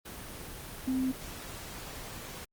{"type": "tone in noise", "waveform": "sine", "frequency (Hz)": 260, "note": "C4", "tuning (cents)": -11, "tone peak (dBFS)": -27, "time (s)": [0.87, 1.12], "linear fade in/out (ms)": 10, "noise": "pink", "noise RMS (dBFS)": -43, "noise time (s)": [0.05, 2.45], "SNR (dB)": 13, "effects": ["Opus 24 kbps"]}